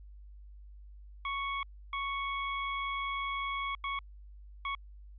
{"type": "tone bursts at uneven times", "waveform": "25% pulse", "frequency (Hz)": 1108.7, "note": "C#6", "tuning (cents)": 0, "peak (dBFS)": -29, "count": 4, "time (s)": [[1.25, 1.63], [1.93, 3.75], [3.84, 3.99], [4.65, 4.75]], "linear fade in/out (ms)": 2, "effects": ["added 50 Hz sine -48 dBFS peak until 5.18 s", "resampled to 11025 Hz"]}